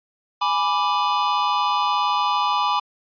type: chord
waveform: square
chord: G# diminished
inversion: none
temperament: equal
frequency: 830.6 / 987.8 / 1174.7 Hz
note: G#5 / B5 / D6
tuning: 0 / 0 / 0 cents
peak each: -25 / -23 / -23 dBFS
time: 0.41-2.8 s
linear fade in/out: 10 ms
effects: resampled to 11025 Hz